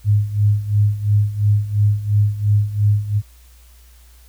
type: tone with tremolo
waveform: sine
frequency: 103.83 Hz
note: G#2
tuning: in tune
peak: -10 dBFS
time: 0.04-3.22 s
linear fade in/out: 50 ms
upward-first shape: sine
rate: 2.9 Hz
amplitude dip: 80%
effects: added 60 Hz sine -44 dBFS peak until 4.28 s + white hiss -53 dBFS RMS until 4.28 s